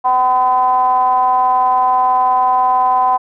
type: ring-modulated tone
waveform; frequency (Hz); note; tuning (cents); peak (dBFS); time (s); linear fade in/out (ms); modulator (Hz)
triangle; 125.4; B2; +27; -5; 0.04-3.18; 20; 887
effects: none